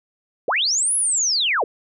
sine linear two-way sweep, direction up then down, 349.2 to 10690 to 349.2 Hz, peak -17 dBFS, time 0.48-1.64 s, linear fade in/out 2 ms, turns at 0.95 s, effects none

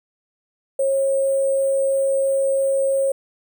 sine tone with sample-and-hold, 543 Hz, C#5, 36 cents flat, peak -16 dBFS, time 0.79-3.12 s, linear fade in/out 5 ms, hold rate 8820 Hz, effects none

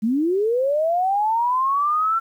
sine linear sweep, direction up, 205.3 to 1359 Hz, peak -17 dBFS, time 0.02-2.2 s, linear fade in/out 20 ms, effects 9-bit

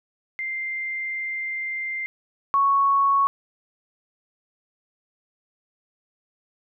sine tone pair in turn, 2093 / 1108.7 Hz, C7 / C#6, 0 / 0 cents, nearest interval major seventh, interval 1100 cents, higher first, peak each -26 / -16 dBFS, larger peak second, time 0.39-2.06 / 2.54-3.27 s, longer first, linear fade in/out 0 ms, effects none

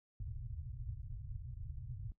white low-pass noise, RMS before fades -45 dBFS, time 0.2-2.12 s, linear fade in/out 2 ms, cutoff 130 Hz, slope 96 dB/octave, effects noise-tail reverb RT60 0.1 s tail -18 dB re dry

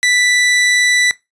sawtooth tone, 1975.5 Hz, B6, in tune, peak -7 dBFS, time 0.03-1.11 s, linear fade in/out 0 ms, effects noise-tail reverb RT60 0.2 s tail -19 dB re dry + resampled to 22050 Hz

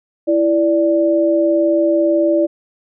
sine tone pair together, 332.2 / 586 Hz, E4 / D5, +13 / -4 cents, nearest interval minor seventh, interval 983 cents, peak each -14 dBFS, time 0.27-2.47 s, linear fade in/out 20 ms, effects none

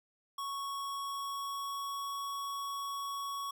square tone with pitch glide, 1108.7 to 1116.4 Hz, C#6 to C#6, 0 to +12 cents, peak -37 dBFS, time 0.38-3.51 s, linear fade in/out 5 ms, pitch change +12 cents, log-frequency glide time 0.78-2.18 s, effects none

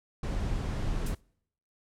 brown noise, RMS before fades -31 dBFS, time 0.23-1.15 s, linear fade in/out 5 ms
violet noise with exponential decay, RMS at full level -31 dBFS, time 1.06-1.21 s, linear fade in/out 5 ms, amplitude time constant 32 ms
effects noise-tail reverb RT60 0.7 s tail -26 dB re dry + low-pass 9000 Hz 12 dB/octave

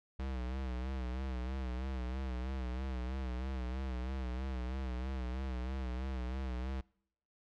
square tone with vibrato, 64 Hz, C2, 38 cents flat, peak -37 dBFS, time 0.19-6.81 s, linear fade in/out 5 ms, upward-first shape sine, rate 3.1 Hz, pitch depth 73 cents each way, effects noise-tail reverb RT60 0.7 s tail -25 dB re dry + low-pass 4000 Hz 12 dB/octave

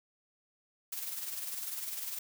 blue noise with tremolo, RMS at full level -37 dBFS, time 0.92-2.19 s, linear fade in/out 5 ms, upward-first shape sine, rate 20 Hz, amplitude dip 50%, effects none

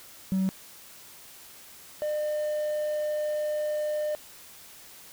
triangle tone pair in turn, 190 / 603.2 Hz, F#3 / D5, +46 / +46 cents, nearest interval octave + minor sixth, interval 2000 cents, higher second, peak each -20 / -24 dBFS, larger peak first, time 0.32-0.49 / 2.02-4.15 s, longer second, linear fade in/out 0 ms, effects tanh soft clip ceiling -18 dBFS + white hiss -49 dBFS RMS until 5.12 s

